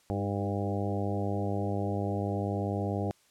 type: harmonic tone with a mistuned harmonic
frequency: 100.4 Hz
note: G2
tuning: 42 cents sharp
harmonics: 1 / 2 / 3 / 4 / 5 / 6 / 7 / 8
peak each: -32 / -35 / -37 / -38 / -39 / -40 / -40 / -41 dBFS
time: 0.1-3.11 s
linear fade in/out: 0 ms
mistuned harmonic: 3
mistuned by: +24 cents
effects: white hiss -65 dBFS RMS until 3.3 s + low-pass 10000 Hz 12 dB/octave